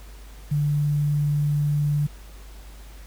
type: tone with quantisation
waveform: sine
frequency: 146.83 Hz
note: D3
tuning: in tune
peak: -19 dBFS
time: 0.51-2.07 s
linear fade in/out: 10 ms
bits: 8
effects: added 50 Hz sine -40 dBFS peak until 3.06 s + pink hiss -50 dBFS RMS until 3.06 s